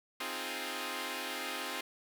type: chord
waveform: 5% pulse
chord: F minor seventh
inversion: second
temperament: equal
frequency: 261.6 / 311.1 / 349.2 / 415.3 Hz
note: C4 / Eb4 / F4 / Ab4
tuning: 0 / 0 / 0 / 0 cents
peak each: -30 / -32 / -31 / -31 dBFS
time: 0.2-1.81 s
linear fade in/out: 5 ms
effects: none